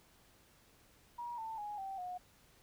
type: tone with pitch steps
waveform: sine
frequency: 955 / 891 / 831.4 / 775.7 / 723.8 Hz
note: A#5 / A5 / G#5 / G5 / F#5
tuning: +42 / +22 / +2 / -18 / -38 cents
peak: -40 dBFS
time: 1.18-2.18 s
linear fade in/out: 10 ms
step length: 200 ms
effects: pink hiss -66 dBFS RMS until 2.62 s